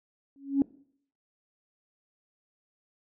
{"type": "tone with exponential growth", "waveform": "sine", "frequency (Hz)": 276.7, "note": "C#4", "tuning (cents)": -3, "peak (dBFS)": -16, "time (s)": [0.36, 0.62], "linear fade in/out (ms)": 1, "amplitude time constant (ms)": 55, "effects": ["noise-tail reverb RT60 0.6 s tail -21 dB re dry", "tanh soft clip ceiling -14 dBFS"]}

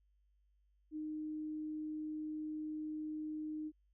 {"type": "tone", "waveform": "sine", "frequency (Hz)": 307.7, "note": "D#4", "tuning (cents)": -19, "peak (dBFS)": -39, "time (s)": [0.91, 3.72], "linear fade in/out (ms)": 50, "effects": ["added 50 Hz sine -70 dBFS peak until 3.93 s"]}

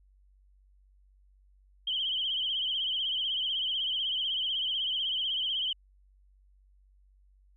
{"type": "tone with vibrato", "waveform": "sine", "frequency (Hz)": 3105, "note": "G7", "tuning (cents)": -17, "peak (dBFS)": -28, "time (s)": [1.87, 5.73], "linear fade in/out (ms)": 5, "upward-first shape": "triangle", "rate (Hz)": 16, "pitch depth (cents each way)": 98, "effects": ["added 48 Hz sine -59 dBFS peak until 7.56 s"]}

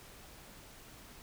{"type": "silence", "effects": ["pink hiss -54 dBFS RMS until 1.22 s"]}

